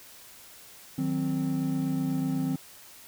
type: chord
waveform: triangle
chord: C diminished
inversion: first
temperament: equal with one note detuned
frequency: 156.92 / 185 / 261.6 Hz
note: Eb3 / Gb3 / C4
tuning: +15 / 0 / 0 cents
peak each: -29 / -32 / -26 dBFS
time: 0.98-2.56 s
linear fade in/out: 5 ms
effects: white hiss -50 dBFS RMS until 3.07 s